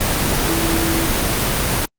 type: tone in noise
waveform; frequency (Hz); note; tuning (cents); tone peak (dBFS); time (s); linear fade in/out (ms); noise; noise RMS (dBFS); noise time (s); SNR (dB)
sine; 329.6; E4; 0; -20; 0.48-1.06; 10; pink; -18; 0-1.86; -5
effects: Opus 24 kbps